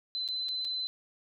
sine tone with dropouts, 4042 Hz, B7, 39 cents sharp, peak -31 dBFS, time 0.15-0.87 s, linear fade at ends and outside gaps 0 ms, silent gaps 0.278-0.287 / 0.485-0.489 / 0.647-0.651 s, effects none

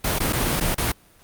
pink noise with dropouts, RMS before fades -22 dBFS, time 0.04-0.92 s, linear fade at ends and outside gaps 5 ms, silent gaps 0.187-0.202 / 0.326-0.33 / 0.601-0.608 / 0.746-0.78 s, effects pink hiss -54 dBFS RMS until 1.23 s + Opus 32 kbps

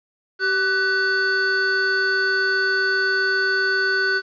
square tone pair together, 386.8 / 1495.4 Hz, G4 / F#6, -23 / +18 cents, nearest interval octave + major seventh, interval 2341 cents, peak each -26 / -19 dBFS, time 0.39-4.22 s, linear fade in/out 50 ms, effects resampled to 11025 Hz + 9-bit

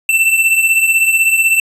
square beating tone pair, 2671 / 2687 Hz, E7 / E7, +22 / +33 cents, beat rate 16 Hz, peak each -11 / -17 dBFS, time 0.09-1.6 s, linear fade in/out 2 ms, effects resampled to 32000 Hz

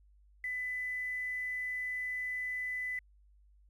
sine tone with quantisation, 2000 Hz, B6, 21 cents sharp, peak -34 dBFS, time 0.44-2.99 s, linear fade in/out 2 ms, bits 10, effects added 50 Hz sine -60 dBFS peak until 3.69 s + AAC 48 kbps

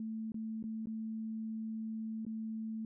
sine tone with dropouts, 221 Hz, A3, 8 cents sharp, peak -37 dBFS, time 0-2.85 s, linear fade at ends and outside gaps 2 ms, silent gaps 0.32-0.343 / 0.627-0.639 / 0.858-0.87 / 2.251-2.265 s, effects none

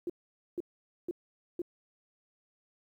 sine tone bursts, 349.2 Hz, F4, in tune, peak -31 dBFS, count 4, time 0.07-1.618 s, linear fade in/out 2 ms, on 27 ms, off 480 ms, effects 11-bit

